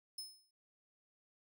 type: tone with exponential decay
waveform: sawtooth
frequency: 5200 Hz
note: E8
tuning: 24 cents flat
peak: -38 dBFS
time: 0.18-0.51 s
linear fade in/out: 5 ms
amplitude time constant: 71 ms
effects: none